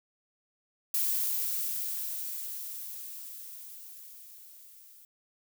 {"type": "noise with level ramp", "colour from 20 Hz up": "violet", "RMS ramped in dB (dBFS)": [-28, -55], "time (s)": [0.94, 5.05], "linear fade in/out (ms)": 2, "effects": []}